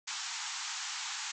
white band-pass noise, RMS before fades -39 dBFS, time 0.07-1.32 s, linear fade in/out 10 ms, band 770 to 7600 Hz, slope 96 dB/octave, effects none

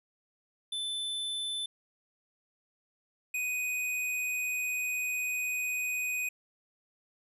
square tone pair in turn, 3520 / 2494 Hz, A7 / D#7, 0 / +3 cents, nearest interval tritone, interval 597 cents, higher first, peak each -33 / -31 dBFS, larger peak second, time 0.72-1.66 / 3.34-6.29 s, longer second, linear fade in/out 5 ms, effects resampled to 32000 Hz

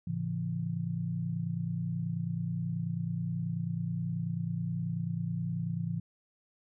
sine chord, A major, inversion none, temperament equal with one note detuned, 110 / 138.59 / 168.57 Hz, A2 / C#3 / E3, 0 / 0 / +39 cents, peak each -37 / -37 / -33 dBFS, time 0.07-6 s, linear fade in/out 5 ms, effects none

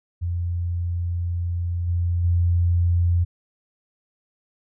sine tone with level steps, 86.8 Hz, F2, 10 cents flat, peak -22 / -19 / -16 dBFS, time 0.21-3.25 s, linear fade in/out 20 ms, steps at 1.87 / 2.23 s, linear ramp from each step 20 ms, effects none

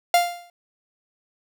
45% pulse tone with exponential decay, 698.5 Hz, F5, in tune, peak -12 dBFS, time 0.14-0.5 s, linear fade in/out 2 ms, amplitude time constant 78 ms, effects none

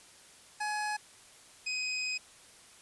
25% pulse tone pair in turn, 843 / 2514 Hz, G#5 / D#7, +26 / +17 cents, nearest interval octave + perfect fifth, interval 1891 cents, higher second, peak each -28 dBFS, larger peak neither, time 0.6-0.97 / 1.66-2.18 s, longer second, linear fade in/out 10 ms, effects white hiss -56 dBFS RMS until 2.81 s + resampled to 24000 Hz

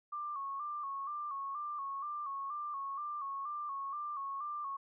sine tone with vibrato, 1143 Hz, D6, 47 cents flat, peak -37 dBFS, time 0.12-4.77 s, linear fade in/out 10 ms, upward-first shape square, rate 2.1 Hz, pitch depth 66 cents each way, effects none

